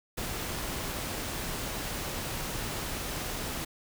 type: noise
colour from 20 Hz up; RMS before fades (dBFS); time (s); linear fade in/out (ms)
pink; -35; 0.17-3.65; 10
effects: none